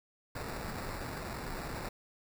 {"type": "noise with sample-and-hold", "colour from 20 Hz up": "pink", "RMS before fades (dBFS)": -40, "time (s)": [0.35, 1.89], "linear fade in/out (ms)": 5, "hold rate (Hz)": 3150, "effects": []}